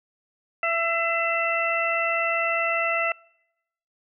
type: harmonic tone with a mistuned harmonic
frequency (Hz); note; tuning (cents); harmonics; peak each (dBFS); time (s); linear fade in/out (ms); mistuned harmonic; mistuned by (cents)
668; E5; +23; 1 / 2 / 3 / 4; -27 / -27 / -27 / -27; 0.63-3.12; 2; 3; +17
effects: noise-tail reverb RT60 0.9 s tail -26 dB re dry